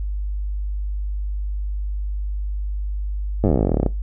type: slowing click train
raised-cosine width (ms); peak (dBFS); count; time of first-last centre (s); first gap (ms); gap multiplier
2; -5; 24; 3.44-3.863; 9; 1.06
effects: noise-tail reverb RT60 0.2 s tail -19 dB re dry + added 50 Hz sine -22 dBFS peak until 4.02 s